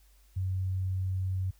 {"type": "tone", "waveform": "sine", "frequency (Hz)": 93.8, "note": "F#2", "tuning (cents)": 24, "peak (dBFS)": -28, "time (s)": [0.36, 1.51], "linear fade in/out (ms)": 10, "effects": ["added 50 Hz sine -58 dBFS peak until 1.59 s", "white hiss -67 dBFS RMS until 1.59 s"]}